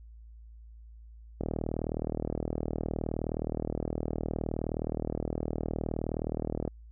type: click train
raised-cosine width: 2 ms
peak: -18 dBFS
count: 208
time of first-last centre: 1.41-6.677 s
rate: 39.3 Hz
effects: added 56 Hz sine -47 dBFS peak until 6.91 s